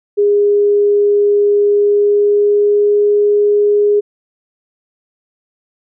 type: tone with pitch glide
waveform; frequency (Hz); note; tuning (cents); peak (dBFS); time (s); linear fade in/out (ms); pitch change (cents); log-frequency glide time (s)
sine; 409.8 to 413.1; G#4 to G#4; -23 to -9; -8; 0.17-4.01; 20; +14; 1.69-3.04
effects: none